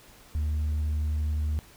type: tone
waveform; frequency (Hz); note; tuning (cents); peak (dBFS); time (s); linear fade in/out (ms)
sine; 76; D#2; -40; -22; 0.35-1.59; 0
effects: tanh soft clip ceiling -24 dBFS + pink hiss -53 dBFS RMS until 1.76 s